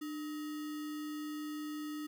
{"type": "tone with sample-and-hold", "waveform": "sine", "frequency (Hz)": 300.9, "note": "D4", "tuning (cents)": 42, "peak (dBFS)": -38, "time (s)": [0.01, 2.07], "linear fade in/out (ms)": 10, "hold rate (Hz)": 1575, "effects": []}